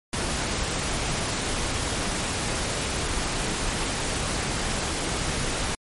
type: noise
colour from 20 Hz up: pink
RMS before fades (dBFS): -27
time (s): 0.13-5.75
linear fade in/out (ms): 2
effects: MP3 48 kbps